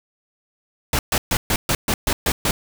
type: noise bursts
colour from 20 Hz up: pink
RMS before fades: -19 dBFS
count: 9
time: 0.93-2.51 s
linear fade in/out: 2 ms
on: 60 ms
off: 130 ms
effects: none